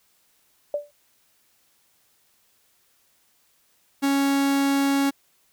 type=tone with exponential decay; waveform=sine; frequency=584 Hz; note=D5; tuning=10 cents flat; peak=-19 dBFS; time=0.74-0.91 s; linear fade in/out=2 ms; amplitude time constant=36 ms
type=tone; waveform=45% pulse; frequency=277.2 Hz; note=C#4; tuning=in tune; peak=-19 dBFS; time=4.02-5.11 s; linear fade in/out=20 ms
effects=white hiss -64 dBFS RMS until 5.52 s